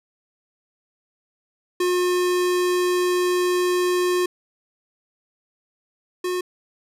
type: tone pair in turn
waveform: square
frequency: 359.3 / 362 Hz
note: F4 / F#4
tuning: +49 / -38 cents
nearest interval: unison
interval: 13 cents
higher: second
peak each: -19 / -23 dBFS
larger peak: first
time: 1.8-4.26 / 6.24-6.41 s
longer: first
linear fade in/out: 5 ms
effects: resampled to 32000 Hz